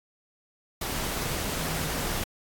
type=tone in noise; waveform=sine; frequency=160 Hz; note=D#3; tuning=49 cents sharp; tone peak=-35 dBFS; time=1.6-1.9 s; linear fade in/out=5 ms; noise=pink; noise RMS=-31 dBFS; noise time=0.81-2.24 s; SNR=-7 dB; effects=AAC 64 kbps